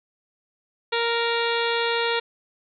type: harmonic tone with a mistuned harmonic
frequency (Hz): 466.2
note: A#4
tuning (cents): 0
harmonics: 1 / 2 / 3 / 4 / 5 / 6 / 7 / 8 / 9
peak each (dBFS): -25 / -28 / -30 / -31 / -32 / -33 / -33 / -34 / -35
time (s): 0.92-2.2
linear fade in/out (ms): 10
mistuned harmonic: 7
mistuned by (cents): +58
effects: none